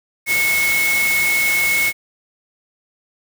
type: tone in noise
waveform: sine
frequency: 2189 Hz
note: C#7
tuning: 22 cents flat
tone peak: -15 dBFS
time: 0.26-1.93 s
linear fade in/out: 50 ms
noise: white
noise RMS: -23 dBFS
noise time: 0.26-1.93 s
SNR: +5 dB
effects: none